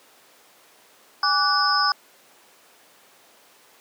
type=tone cluster; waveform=sine; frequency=821 / 1158 / 1484 / 4945 / 5180 Hz; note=G#5 / D6 / F#6 / D#8 / E8; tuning=-20 / -25 / +5 / -12 / -31 cents; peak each=-27 / -21 / -24 / -27 / -24 dBFS; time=1.23-1.92 s; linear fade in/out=2 ms; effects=pink hiss -53 dBFS RMS until 3.8 s + high-pass 400 Hz 12 dB/octave